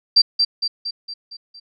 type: tone with echo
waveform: sine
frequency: 4699 Hz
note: D8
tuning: in tune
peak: -8 dBFS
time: 0.16-0.22 s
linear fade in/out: 10 ms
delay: 230 ms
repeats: 6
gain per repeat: -5 dB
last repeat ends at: 1.6 s
effects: none